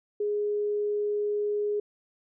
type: tone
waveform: sine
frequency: 415.2 Hz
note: G#4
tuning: in tune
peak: -25 dBFS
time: 0.2-1.8 s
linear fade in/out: 5 ms
effects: none